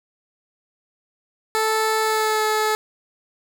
15% pulse tone with pitch glide, 438.5 to 431.2 Hz, A4 to A4, -6 to -35 cents, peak -12 dBFS, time 1.55-2.75 s, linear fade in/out 0 ms, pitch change -29 cents, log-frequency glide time 2.01-2.44 s, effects none

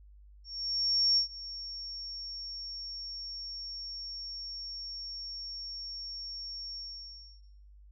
sine tone with ADSR envelope, 5500 Hz, F8, 27 cents flat, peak -21 dBFS, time 0.44-7.44 s, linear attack 730 ms, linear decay 110 ms, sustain -16 dB, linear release 670 ms, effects noise-tail reverb RT60 0.7 s tail -18 dB re dry + added 50 Hz sine -52 dBFS peak until 7.91 s

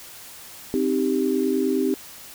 sine chord, C minor, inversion none, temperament equal, 261.6 / 311.1 / 392 Hz, C4 / Eb4 / G4, 0 / 0 / 0 cents, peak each -23 / -25 / -23 dBFS, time 0.74-1.94 s, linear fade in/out 0 ms, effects white hiss -42 dBFS RMS until 2.34 s

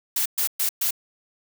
blue noise bursts, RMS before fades -23 dBFS, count 4, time 0.16-0.908 s, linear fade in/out 5 ms, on 97 ms, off 120 ms, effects none

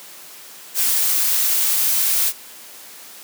blue noise, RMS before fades -18 dBFS, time 0.74-2.33 s, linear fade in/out 50 ms, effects white hiss -40 dBFS RMS until 3.23 s + high-pass 200 Hz 12 dB/octave

